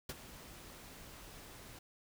pink noise with ADSR envelope, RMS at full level -40 dBFS, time 0.09-1.79 s, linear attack 5 ms, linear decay 35 ms, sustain -13 dB, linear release 5 ms, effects none

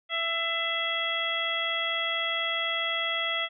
harmonic tone with a mistuned harmonic, 664 Hz, E5, 12 cents sharp, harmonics 1 / 2 / 3 / 4 / 5, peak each -36 / -34 / -31 / -36 / -30 dBFS, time 0.09-3.49 s, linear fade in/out 50 ms, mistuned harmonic 3, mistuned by +17 cents, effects none

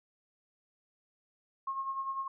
sine tone with tremolo, 1079 Hz, C#6, 47 cents flat, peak -31 dBFS, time 1.67-2.28 s, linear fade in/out 5 ms, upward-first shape sine, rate 10 Hz, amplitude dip 55%, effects none

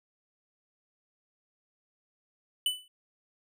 square tone with exponential decay, 2991 Hz, F#7, 18 cents sharp, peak -23 dBFS, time 2.66-2.88 s, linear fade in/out 2 ms, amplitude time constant 47 ms, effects none

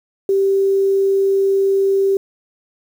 sine tone with quantisation, 390.9 Hz, G4, 5 cents flat, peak -12 dBFS, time 0.29-2.17 s, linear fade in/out 2 ms, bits 7, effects none

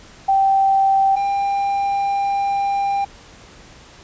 sine / triangle tone pair in turn, 779 / 796.3 Hz, G5 / G5, -11 / +27 cents, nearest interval unison, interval 38 cents, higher second, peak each -12 / -15 dBFS, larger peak first, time 0.28-1.16 / 1.16-3.05 s, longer second, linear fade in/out 10 ms, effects pink hiss -44 dBFS RMS until 4.03 s + resampled to 16000 Hz

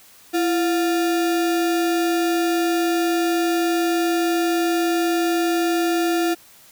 sine tone with sample-and-hold, 336.5 Hz, E4, 36 cents sharp, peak -17 dBFS, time 0.33-6.35 s, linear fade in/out 20 ms, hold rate 1050 Hz, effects white hiss -49 dBFS RMS until 6.71 s

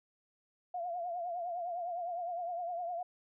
sine tone with vibrato, 698.5 Hz, F5, in tune, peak -35 dBFS, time 0.74-3.03 s, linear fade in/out 5 ms, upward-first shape triangle, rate 9.8 Hz, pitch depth 85 cents each way, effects none

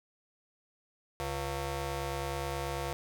15% pulse ring-modulated tone, 209.1 Hz, G#3, 12 cents sharp, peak -24 dBFS, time 1.2-2.93 s, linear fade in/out 0 ms, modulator 279 Hz, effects none

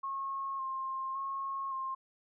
sine tone with vibrato, 1074 Hz, C6, 45 cents sharp, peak -34 dBFS, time 0.03-1.95 s, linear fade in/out 10 ms, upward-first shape square, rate 0.89 Hz, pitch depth 21 cents each way, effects none

